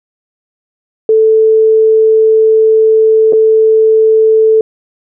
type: tone with dropouts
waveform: sine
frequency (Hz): 440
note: A4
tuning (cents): 0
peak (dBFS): -4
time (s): 1.09-4.61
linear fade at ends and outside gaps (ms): 2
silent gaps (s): 3.325-3.332
effects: none